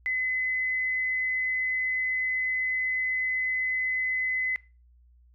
sine tone, 2027 Hz, B6, 45 cents sharp, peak -25 dBFS, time 0.06-4.56 s, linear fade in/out 0 ms, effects noise-tail reverb RT60 0.3 s tail -20 dB re dry + added 60 Hz sine -55 dBFS peak until 5.34 s

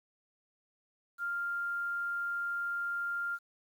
sine tone with quantisation, 1396.9 Hz, F6, in tune, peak -32 dBFS, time 1.18-3.39 s, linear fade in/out 50 ms, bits 10, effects none

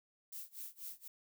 violet noise with tremolo, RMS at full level -45 dBFS, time 0.32-1.08 s, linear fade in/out 5 ms, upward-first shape sine, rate 4.1 Hz, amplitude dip 95%, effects none

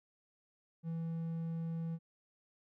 triangle tone, 164.81 Hz, E3, in tune, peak -34 dBFS, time 0.83-1.99 s, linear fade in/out 50 ms, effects none

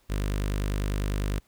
sawtooth tone with notch filter, 50 Hz, G1, 35 cents sharp, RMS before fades -28 dBFS, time 0.09-1.4 s, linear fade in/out 20 ms, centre 800 Hz, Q 1.8, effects pink hiss -65 dBFS RMS until 1.47 s

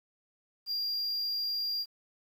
triangle tone, 4782 Hz, D8, 30 cents sharp, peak -29 dBFS, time 0.66-1.86 s, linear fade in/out 50 ms, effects 10-bit

